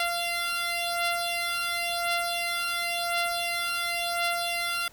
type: beating tone pair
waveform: 10% pulse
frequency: 690 / 690.94 Hz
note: F5 / F5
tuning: -21 / -19 cents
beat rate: 0.94 Hz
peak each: -20 / -23 dBFS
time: 0-4.88 s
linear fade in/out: 2 ms
effects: pink hiss -55 dBFS RMS until 4.92 s